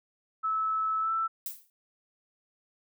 sine tone with pitch glide, 1303 to 1327.3 Hz, E6 to E6, -20 to +12 cents, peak -26 dBFS, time 0.43-1.28 s, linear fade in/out 20 ms, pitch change +32 cents, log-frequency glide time 1-1.11 s
violet noise with exponential decay, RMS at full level -33 dBFS, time 1.46-1.7 s, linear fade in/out 1 ms, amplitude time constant 52 ms
effects none

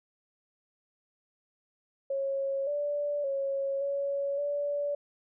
sine tone with pitch steps, 547 / 582 / 549 / 560 / 577 Hz, C#5 / D5 / C#5 / C#5 / D5, -23 / -16 / -17 / +18 / -31 cents, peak -28 dBFS, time 2.1-4.95 s, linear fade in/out 5 ms, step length 570 ms, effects none

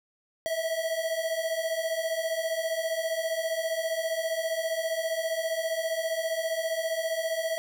square beating tone pair, 640 / 655 Hz, D#5 / E5, +49 / -11 cents, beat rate 15 Hz, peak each -33 / -30 dBFS, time 0.46-7.58 s, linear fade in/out 0 ms, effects none

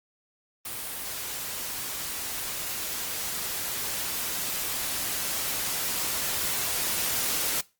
white noise with level ramp, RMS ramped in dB -35 to -27 dBFS, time 0.65-7.61 s, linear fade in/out 5 ms, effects noise-tail reverb RT60 0.3 s tail -22 dB re dry + Opus 32 kbps

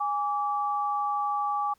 sine tone pair together, 824 / 1156.5 Hz, G#5 / D6, -14 / -27 cents, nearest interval tritone, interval 587 cents, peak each -28 / -28 dBFS, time 0-1.74 s, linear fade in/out 10 ms, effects pink hiss -67 dBFS RMS until 1.78 s

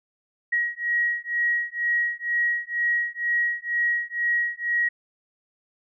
sine beating tone pair, 1899 / 1901.1 Hz, A#6 / A#6, +32 / +34 cents, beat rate 2.1 Hz, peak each -25 dBFS, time 0.52-4.89 s, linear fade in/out 10 ms, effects none

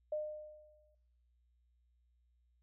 sine tone with exponential decay, 608 Hz, D#5, 40 cents flat, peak -33 dBFS, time 0.12-0.95 s, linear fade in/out 5 ms, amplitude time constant 180 ms, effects noise-tail reverb RT60 0.9 s tail -23 dB re dry + added 60 Hz sine -70 dBFS peak until 2.62 s

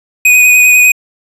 square tone with vibrato, 2489 Hz, D#7, in tune, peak -4 dBFS, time 0.25-0.92 s, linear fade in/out 5 ms, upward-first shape sine, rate 10 Hz, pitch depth 16 cents each way, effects resampled to 32000 Hz

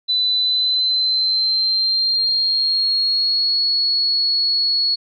sine tone with pitch glide, 3999 to 4361 Hz, B7 to C#8, +21 to -29 cents, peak -15 dBFS, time 0.08-4.96 s, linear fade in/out 20 ms, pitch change +150 cents, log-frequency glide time 0.38-3.62 s, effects none

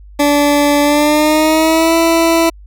20% pulse tone with pitch glide, 289.8 to 331 Hz, D4 to E4, -23 to +7 cents, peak -4 dBFS, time 0.19-2.5 s, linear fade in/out 10 ms, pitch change +230 cents, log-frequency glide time 0.82-1.96 s, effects added 50 Hz sine -34 dBFS peak until 2.66 s

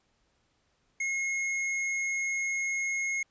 square tone, 2161 Hz, C#7, 45 cents flat, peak -29 dBFS, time 1-3.23 s, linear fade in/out 5 ms, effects pink hiss -72 dBFS RMS until 3.3 s + resampled to 16000 Hz

